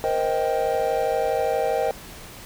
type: chord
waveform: triangle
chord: C minor seventh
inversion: third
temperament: just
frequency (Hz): 470.9 / 523.3 / 627.9 / 784.9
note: Bb4 / C5 / Eb5 / G5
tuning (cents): +18 / 0 / +16 / +2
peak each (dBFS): -24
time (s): 0.04-1.91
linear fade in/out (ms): 0
effects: pink hiss -41 dBFS RMS until 2.45 s